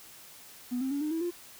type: tone with pitch steps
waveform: triangle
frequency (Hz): 246.6 / 264.3 / 283.3 / 303.6 / 325.4 / 348.7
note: B3 / C4 / C#4 / D#4 / E4 / F4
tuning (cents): -2 / +18 / +38 / -42 / -22 / -3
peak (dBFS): -25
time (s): 0.71-1.31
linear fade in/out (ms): 20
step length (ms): 100
effects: tanh soft clip ceiling -26 dBFS + white hiss -51 dBFS RMS until 1.59 s